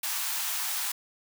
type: high-pass noise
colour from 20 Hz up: white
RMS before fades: -31 dBFS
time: 0.03-0.92 s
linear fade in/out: 5 ms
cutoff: 720 Hz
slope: 48 dB/octave
effects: none